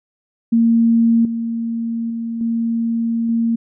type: tone with level steps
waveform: sine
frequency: 230.1 Hz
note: A#3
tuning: 22 cents flat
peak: -10 / -19 / -21 / -16 / -14 dBFS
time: 0.52-3.56 s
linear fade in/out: 10 ms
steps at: 1.25 / 2.1 / 2.41 / 3.29 s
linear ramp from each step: 2 ms
effects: none